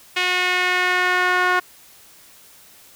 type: tone with band-pass filter sweep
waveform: sawtooth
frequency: 362.7 Hz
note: F#4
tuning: 34 cents flat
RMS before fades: -19 dBFS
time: 0.16-1.6 s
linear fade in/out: 10 ms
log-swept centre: 2600 to 1400 Hz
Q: 2
effects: white hiss -48 dBFS RMS until 2.95 s